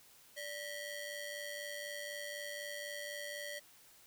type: ring-modulated tone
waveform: sawtooth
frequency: 1272 Hz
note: D#6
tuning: 38 cents sharp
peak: -35 dBFS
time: 0.36-3.6 s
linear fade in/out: 20 ms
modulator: 688 Hz
effects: white hiss -62 dBFS RMS until 4.06 s